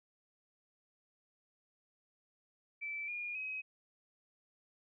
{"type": "tone with pitch steps", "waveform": "sine", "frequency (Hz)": [2321, 2427, 2537], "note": ["D7", "D#7", "D#7"], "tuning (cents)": [-21, -44, 33], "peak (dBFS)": -38, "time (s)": [2.81, 3.62], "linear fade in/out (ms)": 20, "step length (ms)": 270, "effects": []}